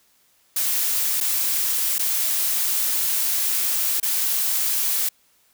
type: noise with dropouts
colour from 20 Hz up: blue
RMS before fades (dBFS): -22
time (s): 0.56-5.09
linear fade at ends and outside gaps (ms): 5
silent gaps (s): 1.204-1.209 / 1.983-1.992 / 4.001-4.028
effects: white hiss -61 dBFS RMS until 5.53 s